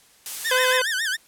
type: noise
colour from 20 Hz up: blue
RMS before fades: -29 dBFS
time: 0.26-0.77 s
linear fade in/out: 0 ms
type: tone with vibrato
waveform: sawtooth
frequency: 1661.2 Hz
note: G#6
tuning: in tune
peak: -19 dBFS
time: 0.44-1.17 s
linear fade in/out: 20 ms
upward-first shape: sine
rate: 7.2 Hz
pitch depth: 190 cents each way
type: harmonic tone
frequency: 510 Hz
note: C5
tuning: 44 cents flat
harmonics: 1 / 2 / 3 / 4 / 5 / 6 / 7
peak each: -22 / -25 / -27 / -28 / -29 / -30 / -30 dBFS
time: 0.51-0.82 s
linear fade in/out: 5 ms
effects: white hiss -55 dBFS RMS until 1.27 s + low-pass 12000 Hz 12 dB/octave